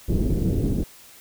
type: low-pass noise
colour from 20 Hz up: pink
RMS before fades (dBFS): -22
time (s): 0.08-0.84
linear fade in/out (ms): 10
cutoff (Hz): 380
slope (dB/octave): 24
effects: white hiss -48 dBFS RMS until 1.2 s